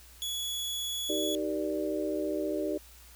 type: tone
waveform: sawtooth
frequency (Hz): 3384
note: G#7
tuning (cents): +32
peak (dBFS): -29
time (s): 0.22-1.35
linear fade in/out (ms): 0
type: chord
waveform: sine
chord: Eb major seventh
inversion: none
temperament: equal with one note detuned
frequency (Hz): 311.1 / 385.9 / 466.2 / 587.3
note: Eb4 / G4 / Bb4 / D5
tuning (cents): 0 / -27 / 0 / 0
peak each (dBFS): -33 / -34 / -39 / -34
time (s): 1.09-2.78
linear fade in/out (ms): 10
effects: added 60 Hz sine -54 dBFS peak until 3.15 s + white hiss -55 dBFS RMS until 3.15 s